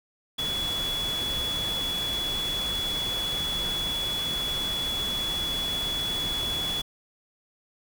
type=tone in noise; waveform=sine; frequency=3392 Hz; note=G#7; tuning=36 cents sharp; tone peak=-27 dBFS; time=0.38-6.82 s; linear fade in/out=10 ms; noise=pink; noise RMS=-35 dBFS; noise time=0.38-6.82 s; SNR=+5 dB; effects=none